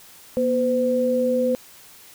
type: tone pair together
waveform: sine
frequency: 240.7 / 509.6 Hz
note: B3 / C5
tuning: -44 / -46 cents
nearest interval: octave + minor second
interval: 1298 cents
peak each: -23 / -19 dBFS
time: 0.37-1.55 s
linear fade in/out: 0 ms
effects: white hiss -47 dBFS RMS until 2.14 s